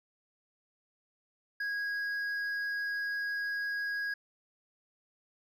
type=tone with hard clipping; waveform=sine; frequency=1649 Hz; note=G#6; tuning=13 cents flat; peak=-33 dBFS; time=1.6-4.14 s; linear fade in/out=5 ms; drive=4 dB; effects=none